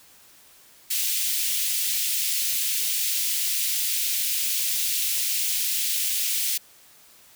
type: high-pass noise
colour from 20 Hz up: white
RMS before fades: -25 dBFS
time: 0.9-6.58 s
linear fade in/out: 10 ms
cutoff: 2400 Hz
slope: 24 dB/octave
effects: white hiss -53 dBFS RMS until 7.35 s